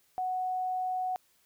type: tone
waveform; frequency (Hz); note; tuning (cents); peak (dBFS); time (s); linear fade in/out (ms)
sine; 740; F#5; 0; -29; 0.18-1.16; 0
effects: white hiss -68 dBFS RMS until 1.45 s

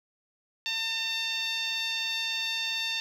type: tone with band-pass filter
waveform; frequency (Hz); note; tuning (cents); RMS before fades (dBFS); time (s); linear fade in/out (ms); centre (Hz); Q
10% pulse; 903; A5; +45; -31; 0.66-3; 0; 3400; 1.8
effects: none

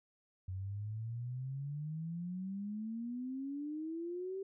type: exponential sweep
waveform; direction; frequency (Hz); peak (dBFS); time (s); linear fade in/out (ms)
sine; up; 91.7 to 392; -38; 0.48-4.43; 5
effects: none

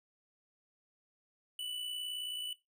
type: tone with amplitude modulation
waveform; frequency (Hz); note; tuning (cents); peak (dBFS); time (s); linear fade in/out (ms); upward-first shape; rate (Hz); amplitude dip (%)
square; 2974; F#7; +8; -37; 1.59-2.53; 2; sine; 59.1; 45
effects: noise-tail reverb RT60 0.2 s tail -17 dB re dry

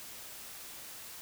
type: silence
effects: white hiss -47 dBFS RMS until 1.21 s

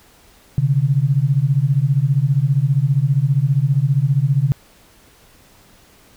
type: beating tone pair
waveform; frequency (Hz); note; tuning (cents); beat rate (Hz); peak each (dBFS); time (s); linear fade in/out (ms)
sine; 130.81 / 145.81; C3 / D3; 0 / -12; 15; -16 / -16; 0.58-4.52; 0
effects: pink hiss -50 dBFS RMS until 6.16 s

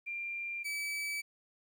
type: tone pair in turn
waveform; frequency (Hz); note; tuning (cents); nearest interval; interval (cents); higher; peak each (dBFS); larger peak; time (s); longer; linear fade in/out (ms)
sine / 40% pulse; 2382 / 2298; D7 / D7; +24 / -38; minor second; 62; first; -36 / -34; second; 0.06-0.64 / 0.64-1.22; neither; 20
effects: 12-bit

